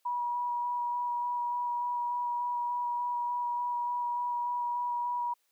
sine tone with vibrato, 967 Hz, B5, 37 cents flat, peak -29 dBFS, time 0.05-5.34 s, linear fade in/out 10 ms, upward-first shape square, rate 3.4 Hz, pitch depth 9 cents each way, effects white hiss -74 dBFS RMS until 5.51 s + high-pass 400 Hz 12 dB/octave

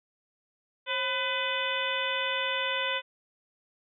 harmonic tone with a mistuned harmonic, 502 Hz, B4, 28 cents sharp, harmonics 1 / 2 / 3 / 4 / 5 / 6 / 7, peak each -35 / -35 / -35 / -35 / -35 / -35 / -35 dBFS, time 0.86-3.02 s, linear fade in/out 50 ms, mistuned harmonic 1, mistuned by +110 cents, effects none

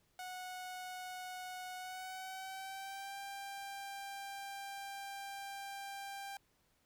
sawtooth tone with pitch glide, 735 to 792.3 Hz, F#5 to G5, -12 to +18 cents, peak -40 dBFS, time 0.19-6.37 s, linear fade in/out 2 ms, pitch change +130 cents, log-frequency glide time 1.76-3.18 s, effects pink hiss -75 dBFS RMS until 6.85 s

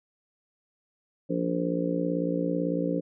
harmonic tone, 58 Hz, A#1, 8 cents flat, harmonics 3 / 4 / 5 / 6 / 7 / 8 / 9, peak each -30 / -40 / -29 / -41 / -38 / -34 / -32 dBFS, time 1.29-3.01 s, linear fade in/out 20 ms, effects none

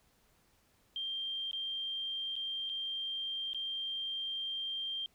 sine tone with dropouts, 3175 Hz, G7, 21 cents sharp, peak -35 dBFS, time 0.96-5.06 s, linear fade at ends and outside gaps 1 ms, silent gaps 1.512-1.531 / 2.356-2.363 / 2.693-2.697 / 3.533-3.546 s, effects pink hiss -70 dBFS RMS until 5.14 s

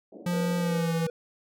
pink band-pass noise, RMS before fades -45 dBFS, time 0.12-0.8 s, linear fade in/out 5 ms, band 200 to 650 Hz, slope 48 dB/octave
square tone with pitch glide, 175.9 to 166.03 Hz, F3 to E3, +13 to +13 cents, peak -26 dBFS, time 0.26-1.07 s, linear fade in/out 5 ms, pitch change -100 cents, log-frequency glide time 0.57-0.94 s
triangle tone with tremolo, 484.6 Hz, B4, 33 cents flat, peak -29 dBFS, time 0.33-1.1 s, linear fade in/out 2 ms, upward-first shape sine, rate 2.9 Hz, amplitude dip 35%
effects none

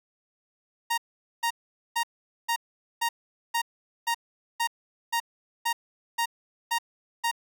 sawtooth tone bursts, 932.3 Hz, A#5, in tune, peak -20 dBFS, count 13, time 0.9-7.314 s, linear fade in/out 10 ms, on 78 ms, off 450 ms, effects none

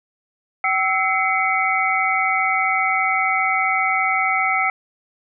sine tone cluster, 764 / 1314 / 2059 / 2244 Hz, G5 / E6 / C7 / C#7, -45 / -6 / -28 / +21 cents, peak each -22 dBFS, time 0.64-4.7 s, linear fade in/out 2 ms, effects none

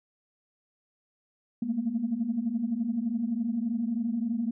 sine tone cluster, 214.2 / 225.8 / 237.6 Hz, A3 / A3 / A#3, -46 / +45 / +33 cents, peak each -33 / -33 / -28 dBFS, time 1.62-4.51 s, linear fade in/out 5 ms, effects tanh soft clip ceiling -18 dBFS

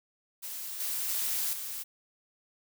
blue noise with level steps, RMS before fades -39 / -33 / -31 / -38 dBFS, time 0.42-1.84 s, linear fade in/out 20 ms, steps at 0.8 / 1.09 / 1.53 s, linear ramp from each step 2 ms, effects none

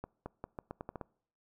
accelerating click train, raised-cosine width 1 ms, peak -26 dBFS, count 9, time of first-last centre 0.04-1.012 s, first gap 220 ms, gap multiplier 0.82, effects noise-tail reverb RT60 0.6 s tail -24 dB re dry

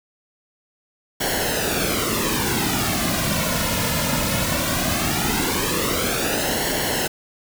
pink noise with flanger, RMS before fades -22 dBFS, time 1.2-7.08 s, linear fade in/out 10 ms, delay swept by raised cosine 0.81 to 2.61 ms, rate 0.18 Hz, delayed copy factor -0.7, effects none

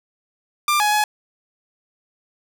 sawtooth tone with pitch steps, 1190 / 838 / 844 Hz, D6 / G#5 / G#5, +22 / +15 / +28 cents, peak -12 dBFS, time 0.68-1.04 s, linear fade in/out 2 ms, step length 120 ms, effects none

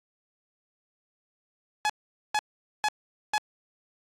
sawtooth tone bursts, 847 Hz, G#5, 34 cents sharp, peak -19 dBFS, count 4, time 1.85-3.38 s, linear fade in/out 0 ms, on 45 ms, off 450 ms, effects low-pass 8000 Hz 12 dB/octave + AAC 64 kbps

